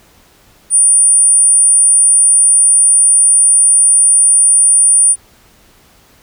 sine tone, 9360 Hz, D9, 7 cents flat, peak -5 dBFS, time 0.7-5.16 s, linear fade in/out 50 ms, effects pink hiss -47 dBFS RMS until 6.22 s

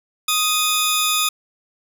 15% pulse tone pair together, 1246 / 3503 Hz, D#6 / A7, +2 / -8 cents, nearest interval octave + tritone, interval 1790 cents, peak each -13 dBFS, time 0.28-1.29 s, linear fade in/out 5 ms, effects none

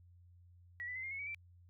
sine tone with pitch steps, 1926 / 1989.3 / 2055 / 2122 / 2192 / 2264 / 2339 Hz, B6 / B6 / C7 / C7 / C#7 / C#7 / D7, -44 / +12 / -32 / +24 / -20 / +36 / -8 cents, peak -40 dBFS, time 0.8-1.346 s, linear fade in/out 0 ms, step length 78 ms, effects added 88 Hz sine -59 dBFS peak until 1.69 s

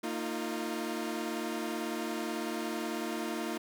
sawtooth chord, Bb suspended fourth, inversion none, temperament equal with one note detuned, 229.2 / 311.1 / 349.2 Hz, Bb3 / Eb4 / F4, -29 / 0 / 0 cents, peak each -34 dBFS, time 0.03-3.58 s, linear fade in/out 10 ms, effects none

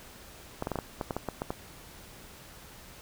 clicks, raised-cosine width 1 ms, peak -17 dBFS, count 11, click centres 0.624 / 0.671 / 0.717 / 0.757 / 0.788 / 1.012 / 1.108 / 1.166 / 1.287 / 1.419 / 1.505 s, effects pink hiss -50 dBFS RMS until 3.01 s

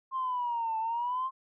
sine exponential two-way sweep, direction down then up, 1065 to 880 to 1065 Hz, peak -28 dBFS, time 0.11-1.31 s, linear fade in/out 50 ms, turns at 0.78 s, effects tanh soft clip ceiling -24 dBFS

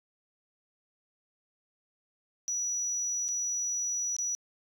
sine tone with dropouts, 5870 Hz, F#8, 15 cents flat, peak -28 dBFS, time 2.48-4.35 s, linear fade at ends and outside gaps 0 ms, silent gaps 3.282-3.287 / 4.165-4.186 s, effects tanh soft clip ceiling -25 dBFS + 11-bit

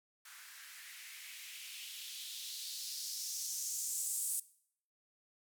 violet noise with band-pass filter sweep, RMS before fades -43 dBFS, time 0.25-4.4 s, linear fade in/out 5 ms, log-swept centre 1400 to 8900 Hz, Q 2.6, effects noise-tail reverb RT60 0.6 s tail -19 dB re dry

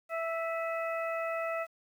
harmonic tone with a mistuned harmonic, 659.3 Hz, E5, in tune, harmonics 1 / 2 / 3 / 4, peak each -33 / -37 / -41 / -43 dBFS, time 0.09-1.67 s, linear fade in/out 50 ms, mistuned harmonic 4, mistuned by -44 cents, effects 10-bit

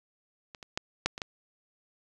clicks, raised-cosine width 0.2 ms, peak -26 / -27 / -13 / -8 / -21 / -16 dBFS, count 6, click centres 0.548 / 0.628 / 0.775 / 1.06 / 1.179 / 1.218 s, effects resampled to 24000 Hz + 8-bit

